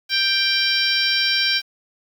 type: harmonic tone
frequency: 786 Hz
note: G5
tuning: 4 cents sharp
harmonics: 2 / 3 / 4 / 5 / 6 / 7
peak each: -24 / -24 / -24 / -24 / -24 / -24 dBFS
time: 0.09-1.62 s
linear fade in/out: 50 ms
effects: 7-bit